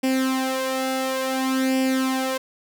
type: tone with flanger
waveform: sawtooth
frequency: 262.4 Hz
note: C4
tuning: 5 cents sharp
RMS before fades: -23 dBFS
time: 0.03-2.38 s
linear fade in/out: 10 ms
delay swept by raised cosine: 0.38 to 2.38 ms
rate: 0.57 Hz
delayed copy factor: +0.7
effects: none